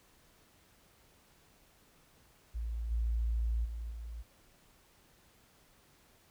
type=tone with level steps; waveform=sine; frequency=56.9 Hz; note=A#1; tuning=41 cents flat; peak=-34 / -29 / -37 / -40 dBFS; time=2.54-4.23 s; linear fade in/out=20 ms; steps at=2.9 / 3.64 / 3.9 s; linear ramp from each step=20 ms; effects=pink hiss -65 dBFS RMS until 6.3 s